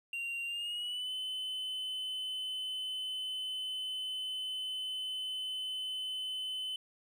triangle tone with pitch glide, 2767 to 3035 Hz, F7 to F#7, -17 to +43 cents, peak -34 dBFS, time 0.13-6.76 s, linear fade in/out 2 ms, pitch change +160 cents, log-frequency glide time 0.45-1.12 s, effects none

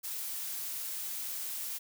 blue noise, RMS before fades -38 dBFS, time 0.03-1.79 s, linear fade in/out 20 ms, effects none

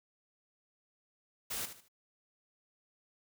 white noise with echo, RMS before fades -38 dBFS, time 1.5-1.66 s, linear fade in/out 10 ms, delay 75 ms, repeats 3, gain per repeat -10 dB, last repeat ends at 1.885 s, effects none

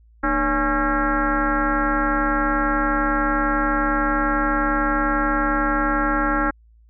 sine tone with frequency modulation, 830.6 Hz, G#5, in tune, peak -17 dBFS, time 0.23-6.51 s, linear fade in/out 10 ms, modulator 265 Hz, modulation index 3.2, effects added 56 Hz sine -49 dBFS peak until 6.89 s

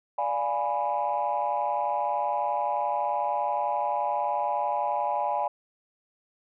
sine chord, D diminished seventh, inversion none, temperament equal, 587.3 / 698.5 / 830.6 / 987.8 Hz, D5 / F5 / Ab5 / Cb6, 0 / 0 / 0 / 0 cents, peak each -31 / -31 / -27 / -30 dBFS, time 0.18-5.48 s, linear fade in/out 5 ms, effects tanh soft clip ceiling -17 dBFS

